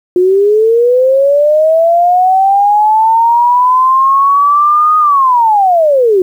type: linear two-way sweep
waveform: sine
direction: up then down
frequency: 354.6 to 1244.5 to 354.6 Hz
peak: -5 dBFS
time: 0.16-6.22 s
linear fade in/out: 2 ms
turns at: 4.98 s
effects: 7-bit